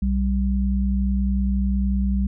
sine tone pair together, 61.74 / 196.01 Hz, B1 / G3, 0 / 0 cents, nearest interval octave + minor sixth, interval 2000 cents, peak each -20 / -22 dBFS, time 0.02-2.27 s, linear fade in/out 5 ms, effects none

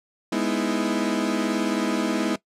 35% pulse chord, E major seventh, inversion first, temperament equal, 207.7 / 246.9 / 311.1 / 329.6 Hz, G#3 / B3 / D#4 / E4, 0 / 0 / 0 / 0 cents, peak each -26 dBFS, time 0.32-2.36 s, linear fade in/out 5 ms, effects noise-tail reverb RT60 0.1 s tail -19 dB re dry + low-pass 9000 Hz 12 dB/octave

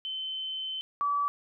sine tone pair in turn, 3068 / 1149.2 Hz, G7 / D6, -38 / -38 cents, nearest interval octave + perfect fourth, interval 1700 cents, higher first, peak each -32 / -25 dBFS, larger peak second, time 0.05-0.81 / 1.01-1.28 s, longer first, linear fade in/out 0 ms, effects none

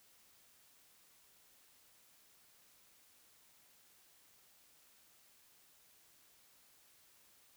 silence, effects white hiss -67 dBFS RMS until 7.56 s

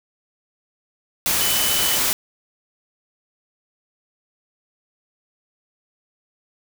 sine tone in noise, 3005 Hz, F#7, 26 cents sharp, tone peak -25 dBFS, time 1.41-1.96 s, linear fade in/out 0 ms, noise white, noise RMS -20 dBFS, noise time 1.26-2.13 s, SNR -8 dB, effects none

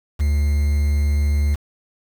triangle tone with quantisation, 73 Hz, D2, 10 cents flat, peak -13 dBFS, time 0.19-1.56 s, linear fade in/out 20 ms, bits 6, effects none

